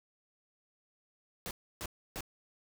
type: noise bursts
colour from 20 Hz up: pink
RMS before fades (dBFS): -40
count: 3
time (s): 1.46-2.207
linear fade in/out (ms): 0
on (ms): 49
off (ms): 300
effects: none